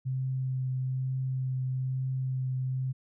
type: tone with vibrato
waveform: sine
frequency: 130.2 Hz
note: C3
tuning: 8 cents flat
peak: -28 dBFS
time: 0.05-2.93 s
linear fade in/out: 20 ms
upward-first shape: triangle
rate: 1.1 Hz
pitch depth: 13 cents each way
effects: none